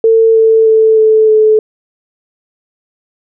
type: tone with pitch steps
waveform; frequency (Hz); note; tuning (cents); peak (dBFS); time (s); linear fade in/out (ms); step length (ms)
sine; 450 / 445.6 / 441.2 / 436.9 / 432.7; A4 / A4 / A4 / A4 / A4; +39 / +22 / +5 / -12 / -29; -4; 0.04-1.59; 2; 310
effects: none